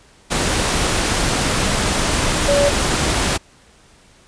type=tone in noise; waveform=sine; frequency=570 Hz; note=C#5; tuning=48 cents sharp; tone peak=-13 dBFS; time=2.47-2.7 s; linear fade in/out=20 ms; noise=pink; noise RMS=-18 dBFS; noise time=0.3-3.38 s; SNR=+2 dB; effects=pink hiss -50 dBFS RMS until 4.27 s + resampled to 22050 Hz